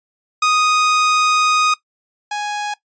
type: tone pair in turn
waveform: sawtooth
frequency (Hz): 1244.5 / 830.6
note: D#6 / G#5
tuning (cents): 0 / 0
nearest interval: perfect fifth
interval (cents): 700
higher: first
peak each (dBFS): -9 / -17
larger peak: first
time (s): 0.42-1.74 / 2.31-2.74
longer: first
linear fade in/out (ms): 5
effects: noise-tail reverb RT60 0.1 s tail -18 dB re dry + resampled to 16000 Hz